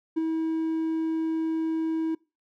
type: tone with ADSR envelope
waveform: triangle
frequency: 322.1 Hz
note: E4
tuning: 40 cents flat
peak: -17 dBFS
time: 0.16-2.15 s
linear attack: 20 ms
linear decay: 10 ms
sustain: -5 dB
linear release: 7 ms
effects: noise-tail reverb RT60 0.3 s tail -25 dB re dry + tanh soft clip ceiling -16 dBFS